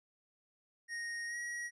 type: tone with pitch glide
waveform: square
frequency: 1864.7 to 1906.1 Hz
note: A#6 to A#6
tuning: 0 to +38 cents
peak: -39 dBFS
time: 0.88-1.71 s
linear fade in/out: 50 ms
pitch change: +38 cents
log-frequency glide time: 1.27-1.37 s
effects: resampled to 22050 Hz